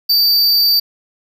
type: tone with amplitude modulation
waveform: square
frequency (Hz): 4644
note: D8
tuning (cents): -20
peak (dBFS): -8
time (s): 0.09-0.8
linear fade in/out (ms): 10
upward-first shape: sine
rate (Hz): 251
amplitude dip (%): 50
effects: 8-bit